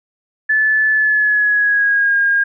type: tone with pitch glide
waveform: sine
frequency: 1737 to 1620.7 Hz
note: A6 to G#6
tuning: -23 to -43 cents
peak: -11 dBFS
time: 0.49-2.44 s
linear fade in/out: 10 ms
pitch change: -120 cents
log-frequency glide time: 0.92-2.16 s
effects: none